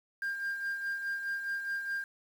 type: tone with tremolo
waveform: sine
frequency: 1600 Hz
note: G6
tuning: 35 cents sharp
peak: -28 dBFS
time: 0.22-2.04 s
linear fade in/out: 2 ms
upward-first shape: sine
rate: 4.8 Hz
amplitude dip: 60%
effects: tanh soft clip ceiling -30 dBFS + 9-bit